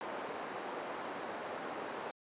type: band-pass noise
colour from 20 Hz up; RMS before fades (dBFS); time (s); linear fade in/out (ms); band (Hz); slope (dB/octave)
white; -42; 0.01-2.11; 0; 300 to 970; 12
effects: resampled to 8000 Hz